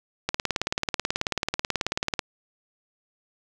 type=click train; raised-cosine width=0.2 ms; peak=-7 dBFS; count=36; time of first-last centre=0.29-2.192 s; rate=18.4 Hz; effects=7-bit